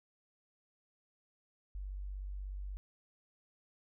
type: tone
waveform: sine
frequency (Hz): 48.28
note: G1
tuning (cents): -26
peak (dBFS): -39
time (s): 1.75-2.77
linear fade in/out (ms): 0
effects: none